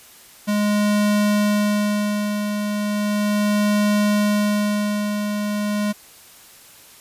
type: tone with tremolo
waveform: square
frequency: 207.7 Hz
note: G#3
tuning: in tune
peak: -16 dBFS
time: 0.47-5.93 s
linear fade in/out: 20 ms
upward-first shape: sine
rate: 0.36 Hz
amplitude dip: 50%
effects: white hiss -46 dBFS RMS until 7 s + resampled to 32000 Hz